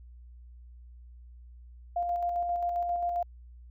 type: tone with tremolo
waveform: sine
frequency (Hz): 698.5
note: F5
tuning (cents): 0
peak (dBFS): -26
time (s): 1.96-3.23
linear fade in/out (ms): 5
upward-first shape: square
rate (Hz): 7.5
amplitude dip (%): 30
effects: added 60 Hz sine -47 dBFS peak until 3.7 s